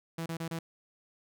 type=tone bursts; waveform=sawtooth; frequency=164.81 Hz; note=E3; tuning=in tune; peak=-30 dBFS; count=4; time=0.18-0.59 s; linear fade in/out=5 ms; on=80 ms; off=30 ms; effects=none